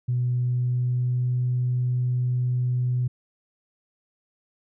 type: tone with pitch glide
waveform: sine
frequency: 123.47 to 124.54 Hz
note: B2 to B2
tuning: 0 to +15 cents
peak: -20 dBFS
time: 0.08-3.08 s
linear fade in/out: 10 ms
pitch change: +15 cents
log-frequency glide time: 0.32-1.35 s
effects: tanh soft clip ceiling -16 dBFS